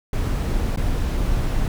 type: noise with dropouts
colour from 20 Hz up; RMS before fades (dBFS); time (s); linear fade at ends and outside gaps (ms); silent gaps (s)
brown; -21; 0.13-1.68; 2; 0.761-0.773
effects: none